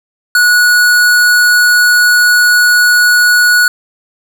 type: tone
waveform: square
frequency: 1463 Hz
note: F#6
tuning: 20 cents flat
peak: -6 dBFS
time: 0.35-3.68 s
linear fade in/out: 2 ms
effects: none